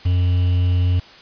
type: tone with quantisation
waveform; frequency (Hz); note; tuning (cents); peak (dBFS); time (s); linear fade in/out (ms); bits
triangle; 89.6; F2; +45; -12; 0.05-1; 10; 6
effects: white hiss -43 dBFS RMS until 1.21 s + resampled to 11025 Hz